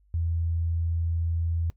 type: tone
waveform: sine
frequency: 83.4 Hz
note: E2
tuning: 21 cents sharp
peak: -24 dBFS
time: 0.14-1.7 s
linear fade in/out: 0 ms
effects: noise-tail reverb RT60 0.1 s tail -20 dB re dry + added 50 Hz sine -59 dBFS peak until 1.76 s